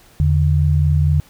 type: tone pair together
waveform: sine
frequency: 82.41 / 146.74 Hz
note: E2 / D3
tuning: 0 / -1 cents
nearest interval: minor seventh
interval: 999 cents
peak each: -14 / -15 dBFS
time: 0.2-1.2 s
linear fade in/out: 0 ms
effects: pink hiss -49 dBFS RMS until 1.29 s